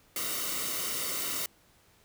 white noise with comb filter, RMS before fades -33 dBFS, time 0.16-1.46 s, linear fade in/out 2 ms, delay 1.2 ms, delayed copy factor -0.65, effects pink hiss -63 dBFS RMS until 2.04 s

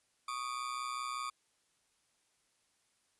40% pulse ring-modulated tone, 1174.7 Hz, D6, in tune, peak -33 dBFS, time 0.28-1.3 s, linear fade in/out 5 ms, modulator 62.6 Hz, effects white hiss -75 dBFS RMS until 3.19 s + resampled to 24000 Hz

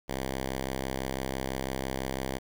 5% pulse tone, 66 Hz, C2, 16 cents sharp, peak -20 dBFS, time 0.08-2.39 s, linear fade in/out 20 ms, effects 10-bit

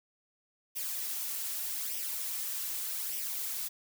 blue noise with flanger, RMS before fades -36 dBFS, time 0.75-3.69 s, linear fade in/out 20 ms, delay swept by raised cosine 0.35 to 4.45 ms, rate 0.83 Hz, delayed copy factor +0.6, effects none

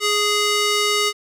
square tone with band-pass filter, 415.3 Hz, G#4, in tune, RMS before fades -19 dBFS, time 0-1.13 s, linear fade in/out 50 ms, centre 4100 Hz, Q 0.66, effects none

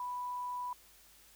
sine tone, 987.8 Hz, B5, in tune, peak -36 dBFS, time 0-0.73 s, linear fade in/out 2 ms, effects added 50 Hz sine -70 dBFS peak until 1.35 s + white hiss -61 dBFS RMS until 1.35 s

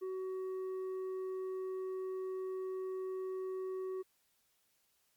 sine tone with tanh clipping, 375.7 Hz, F#4, 26 cents sharp, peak -38 dBFS, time 0.01-4.03 s, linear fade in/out 20 ms, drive 5 dB, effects white hiss -75 dBFS RMS until 5.16 s + MP3 96 kbps

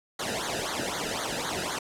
pink noise with flanger, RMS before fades -31 dBFS, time 0.19-1.79 s, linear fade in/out 5 ms, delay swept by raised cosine 0.37 to 0.93 ms, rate 3.9 Hz, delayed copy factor -1, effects low-pass 9000 Hz 12 dB/octave

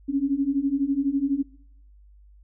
sine beating tone pair, 270 / 282 Hz, C#4 / C#4, -45 / +30 cents, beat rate 12 Hz, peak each -25 / -23 dBFS, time 0.08-1.43 s, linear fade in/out 20 ms, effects noise-tail reverb RT60 0.7 s tail -23 dB re dry + added 50 Hz sine -49 dBFS peak until 2.43 s

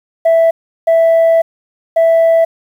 sine tone bursts at uneven times, 659.3 Hz, E5, in tune, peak -4 dBFS, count 3, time 0.25-0.51 / 0.87-1.42 / 1.96-2.45 s, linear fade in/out 10 ms, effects tanh soft clip ceiling -5 dBFS + 7-bit

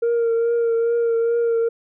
sine tone with vibrato, 464.4 Hz, A#4, 7 cents flat, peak -14 dBFS, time 0.02-1.69 s, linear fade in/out 10 ms, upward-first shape triangle, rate 2.4 Hz, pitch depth 27 cents each way, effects tanh soft clip ceiling -15 dBFS

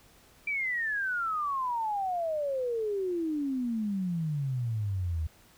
sine exponential sweep, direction down, 2357 to 76.5 Hz, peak -28 dBFS, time 0.47-5.27 s, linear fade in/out 5 ms, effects pink hiss -59 dBFS RMS until 5.57 s

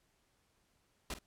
pink noise with echo, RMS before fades -40 dBFS, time 1.1-1.14 s, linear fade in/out 2 ms, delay 48 ms, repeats 1, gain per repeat -12 dB, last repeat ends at 1.188 s, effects pink hiss -75 dBFS RMS until 1.26 s + low-pass 12000 Hz 12 dB/octave

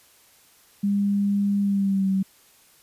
sine tone with pitch glide, 201.3 to 191.99 Hz, G3 to G3, +46 to -36 cents, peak -19 dBFS, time 0.83-2.23 s, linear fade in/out 10 ms, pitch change -82 cents, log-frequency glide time 1.61-2.09 s, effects white hiss -56 dBFS RMS until 2.82 s + resampled to 32000 Hz

